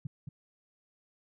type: tone with echo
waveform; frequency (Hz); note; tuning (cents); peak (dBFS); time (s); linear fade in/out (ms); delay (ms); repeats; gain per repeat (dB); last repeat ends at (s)
sine; 140; C#3; +18; -32; 0.05-0.07; 5; 220; 1; -5; 0.29
effects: none